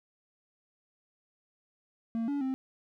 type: tone with pitch steps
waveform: triangle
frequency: 228.2 / 284.7 / 263.2 Hz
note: A#3 / C#4 / C4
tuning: -37 / +46 / +10 cents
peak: -27 dBFS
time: 2.15-2.54 s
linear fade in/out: 0 ms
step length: 130 ms
effects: none